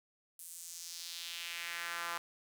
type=tone with high-pass filter sweep; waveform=sawtooth; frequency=170.7 Hz; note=F3; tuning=39 cents flat; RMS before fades=-43 dBFS; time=0.39-2.18 s; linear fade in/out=2 ms; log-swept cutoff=10000 to 1100 Hz; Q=1.9; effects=none